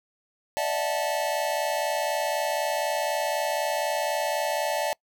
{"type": "tone cluster", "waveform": "square", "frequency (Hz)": [586, 646, 730, 875], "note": ["D5", "E5", "F#5", "A5"], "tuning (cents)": [-4, -35, -24, -10], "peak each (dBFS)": [-30, -31, -34, -31], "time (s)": [0.57, 4.93], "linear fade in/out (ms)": 0, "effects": ["noise-tail reverb RT60 0.1 s tail -26 dB re dry"]}